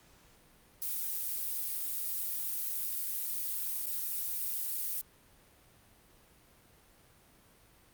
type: noise with dropouts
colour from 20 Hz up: violet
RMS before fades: -35 dBFS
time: 0.82-5.01 s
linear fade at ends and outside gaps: 0 ms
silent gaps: 3.858-3.868 s
effects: pink hiss -62 dBFS RMS until 7.93 s + Opus 48 kbps